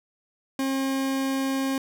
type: tone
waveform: 40% pulse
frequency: 268.8 Hz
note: C4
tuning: 47 cents sharp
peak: -23 dBFS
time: 0.59-1.78 s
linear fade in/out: 2 ms
effects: none